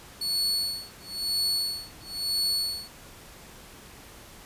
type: tone with tremolo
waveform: 40% pulse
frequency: 4413 Hz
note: C#8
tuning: 9 cents flat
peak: -22 dBFS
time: 0.21-2.88 s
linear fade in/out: 5 ms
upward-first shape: sine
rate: 1 Hz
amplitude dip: 100%
effects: pink hiss -48 dBFS RMS until 4.45 s + resampled to 32000 Hz